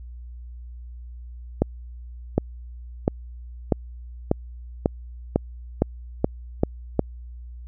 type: accelerating click train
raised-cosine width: 2 ms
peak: -4 dBFS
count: 11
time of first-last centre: 1.62-6.993 s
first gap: 760 ms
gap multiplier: 0.92
effects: added 60 Hz sine -36 dBFS peak until 7.67 s